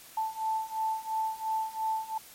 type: beating tone pair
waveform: sine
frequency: 879 / 881.9 Hz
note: A5 / A5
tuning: -2 / +4 cents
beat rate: 2.9 Hz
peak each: -33 / -31 dBFS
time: 0.17-2.18 s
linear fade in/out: 5 ms
effects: white hiss -51 dBFS RMS until 2.34 s + MP3 64 kbps